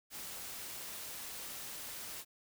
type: noise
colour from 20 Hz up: white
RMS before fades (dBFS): -45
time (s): 0.1-2.25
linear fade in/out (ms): 50
effects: none